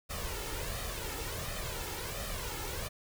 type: noise with flanger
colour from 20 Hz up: pink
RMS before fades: -38 dBFS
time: 0.09-2.89 s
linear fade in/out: 20 ms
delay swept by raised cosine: 1.6 to 2.3 ms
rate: 1.4 Hz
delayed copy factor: +0.65
effects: none